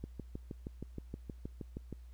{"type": "click train", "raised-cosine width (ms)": 3, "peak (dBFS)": -28, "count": 13, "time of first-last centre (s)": [0.04, 1.927], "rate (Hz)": 6.36, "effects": ["added 60 Hz sine -49 dBFS peak until 2.13 s", "pink hiss -72 dBFS RMS until 2.13 s"]}